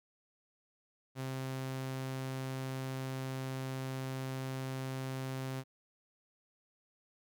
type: tone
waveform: sawtooth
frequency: 131.9 Hz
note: C3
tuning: 14 cents sharp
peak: -33 dBFS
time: 1.15-5.64 s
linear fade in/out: 50 ms
effects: none